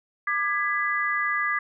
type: chord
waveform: sine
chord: G# diminished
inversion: second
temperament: just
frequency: 1196.1 / 1661.2 / 1993.5 Hz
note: D6 / G#6 / B6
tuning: +31 / 0 / +16 cents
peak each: -27 dBFS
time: 0.27-1.59 s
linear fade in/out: 5 ms
effects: none

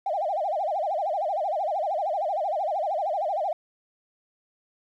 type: tone with vibrato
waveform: triangle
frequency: 698.5 Hz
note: F5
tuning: in tune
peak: -20 dBFS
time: 0.06-3.53 s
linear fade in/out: 5 ms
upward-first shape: sine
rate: 13 Hz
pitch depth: 270 cents each way
effects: tanh soft clip ceiling -22 dBFS

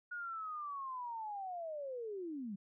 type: linear sweep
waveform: sine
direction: down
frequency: 1455 to 185.5 Hz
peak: -40 dBFS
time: 0.11-2.56 s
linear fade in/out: 10 ms
effects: none

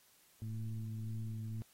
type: tone with frequency modulation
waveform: sine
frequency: 110 Hz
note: A2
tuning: in tune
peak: -38 dBFS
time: 0.42-1.62 s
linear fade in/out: 0 ms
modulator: 111 Hz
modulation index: 0.68
effects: white hiss -67 dBFS RMS until 1.73 s + AAC 48 kbps

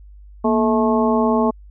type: harmonic tone with a mistuned harmonic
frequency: 217 Hz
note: A3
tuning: 24 cents flat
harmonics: 1 / 2 / 3 / 4 / 5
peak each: -17 / -20 / -22 / -23 / -24 dBFS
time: 0.44-1.51 s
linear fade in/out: 10 ms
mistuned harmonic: 1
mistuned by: +140 cents
effects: added 50 Hz sine -39 dBFS peak until 1.7 s

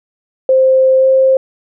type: tone with pitch glide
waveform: sine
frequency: 524 to 528.3 Hz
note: C5 to C5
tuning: +2 to +17 cents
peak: -6 dBFS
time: 0.49-1.37 s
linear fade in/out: 2 ms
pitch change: +15 cents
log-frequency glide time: 0.98-1.06 s
effects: none

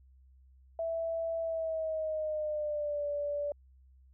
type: tone with pitch glide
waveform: sine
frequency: 659.3 to 580.6 Hz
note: E5 to D5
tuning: 0 to -20 cents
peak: -31 dBFS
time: 0.79-3.52 s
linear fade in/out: 2 ms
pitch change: -220 cents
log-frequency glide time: 1.41-3.07 s
effects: added 65 Hz sine -57 dBFS peak until 4.13 s

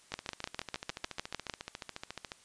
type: two click trains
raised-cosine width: 0.2 ms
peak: -22 / -16 dBFS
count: 32 / 10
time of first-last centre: 0.12-2.319 / 0.14-1.497 s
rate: 14.1 / 6.63 Hz
effects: white hiss -61 dBFS RMS until 2.44 s + resampled to 22050 Hz

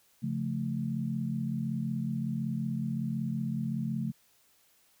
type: chord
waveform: sine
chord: Db augmented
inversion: none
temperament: equal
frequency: 138.59 / 174.61 / 220 Hz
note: Db3 / F3 / A3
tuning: 0 / 0 / 0 cents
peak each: -34 / -36 / -33 dBFS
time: 0.22-4.12 s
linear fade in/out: 20 ms
effects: white hiss -66 dBFS RMS until 5 s

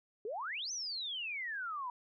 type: exponential two-way sweep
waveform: sine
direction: up then down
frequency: 394.6 to 6220 to 955 Hz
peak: -37 dBFS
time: 0.25-1.9 s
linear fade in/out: 2 ms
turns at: 0.72 s
effects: none

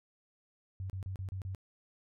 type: tone bursts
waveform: sine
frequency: 95 Hz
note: F#2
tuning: 46 cents sharp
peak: -36 dBFS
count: 6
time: 0.8-1.548 s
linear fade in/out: 0 ms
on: 98 ms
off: 32 ms
effects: none

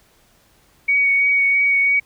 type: tone with vibrato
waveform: sine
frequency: 2243 Hz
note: C#7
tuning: 20 cents sharp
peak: -13 dBFS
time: 0.88-2 s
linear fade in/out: 10 ms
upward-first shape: triangle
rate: 3 Hz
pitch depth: 15 cents each way
effects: pink hiss -56 dBFS RMS until 2.05 s

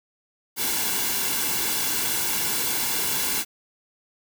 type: noise with comb filter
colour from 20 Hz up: white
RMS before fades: -25 dBFS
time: 0.56-3.45 s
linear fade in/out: 50 ms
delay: 1.6 ms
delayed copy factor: -0.6
effects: none

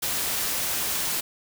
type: noise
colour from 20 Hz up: white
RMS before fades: -27 dBFS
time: 0.02-1.21 s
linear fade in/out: 10 ms
effects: none

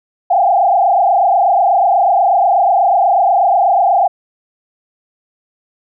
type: tone with frequency modulation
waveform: sine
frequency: 746 Hz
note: F#5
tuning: 14 cents sharp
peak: -8 dBFS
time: 0.3-4.08 s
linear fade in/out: 10 ms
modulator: 28.2 Hz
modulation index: 2.4
effects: none

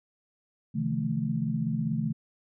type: chord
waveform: sine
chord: F dominant seventh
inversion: second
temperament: equal with one note detuned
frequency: 130.81 / 155.56 / 171.52 / 220 Hz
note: C3 / Eb3 / F3 / A3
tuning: 0 / 0 / -31 / 0 cents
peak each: -33 / -31 / -34 / -30 dBFS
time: 0.74-2.13 s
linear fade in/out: 20 ms
effects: none

